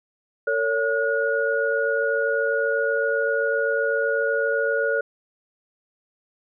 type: tone cluster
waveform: sine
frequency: 453.2 / 561 / 1445 Hz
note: A#4 / C#5 / F#6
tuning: -49 / +21 / -41 cents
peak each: -24 dBFS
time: 0.47-5.01 s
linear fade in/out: 5 ms
effects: none